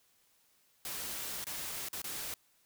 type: noise with dropouts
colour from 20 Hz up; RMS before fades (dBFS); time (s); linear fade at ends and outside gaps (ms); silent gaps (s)
white; -40; 0.85-2.34; 1; 1.442-1.468 / 1.886-1.93 / 2.018-2.042
effects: white hiss -70 dBFS RMS until 2.65 s